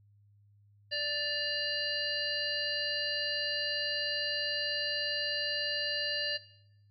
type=harmonic tone with a mistuned harmonic; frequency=587.3 Hz; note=D5; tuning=in tune; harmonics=1 / 3 / 5 / 7 / 8; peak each=-40 / -37 / -38 / -39 / -36 dBFS; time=0.91-6.38 s; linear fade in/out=20 ms; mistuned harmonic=5; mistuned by=-62 cents; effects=noise-tail reverb RT60 0.8 s tail -17 dB re dry + added 102 Hz sine -60 dBFS peak until 6.9 s